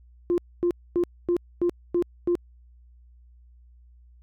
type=tone bursts; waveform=sine; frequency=349.2 Hz; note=F4; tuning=in tune; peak=-18 dBFS; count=7; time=0.3-2.353 s; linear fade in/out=0 ms; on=79 ms; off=250 ms; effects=tanh soft clip ceiling -16 dBFS + added 60 Hz sine -50 dBFS peak until 4.22 s